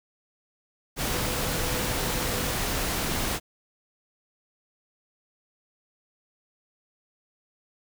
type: tone in noise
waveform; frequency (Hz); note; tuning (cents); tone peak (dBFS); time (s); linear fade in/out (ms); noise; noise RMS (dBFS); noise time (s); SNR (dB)
sine; 499.9; B4; +21; -38; 1.07-2.57; 50; pink; -28; 0.96-3.4; -13
effects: none